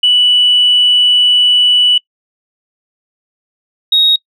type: tone pair in turn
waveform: sine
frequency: 2960 / 3765 Hz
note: F#7 / A#7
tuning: 0 / +16 cents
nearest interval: major third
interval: 416 cents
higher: second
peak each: -5 dBFS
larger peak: neither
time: 0.03-1.98 / 3.92-4.16 s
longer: first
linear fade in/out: 5 ms
effects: noise-tail reverb RT60 0.1 s tail -25 dB re dry + tanh soft clip ceiling -1 dBFS